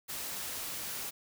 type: noise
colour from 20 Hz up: white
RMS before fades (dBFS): -39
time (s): 0.08-1.11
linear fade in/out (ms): 20
effects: none